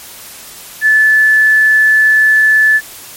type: tone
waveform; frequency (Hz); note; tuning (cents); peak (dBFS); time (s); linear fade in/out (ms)
sine; 1739; A6; -21; -5; 0.81-2.81; 50
effects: white hiss -32 dBFS RMS until 3.16 s + MP3 64 kbps